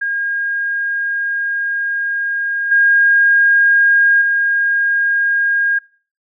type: tone with level steps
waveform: sine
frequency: 1623 Hz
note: G#6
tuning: 40 cents flat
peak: -16 / -8 / -12 dBFS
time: 0.01-5.79 s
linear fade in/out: 10 ms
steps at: 2.71 / 4.21 s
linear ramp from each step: 10 ms
effects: noise-tail reverb RT60 0.4 s tail -23 dB re dry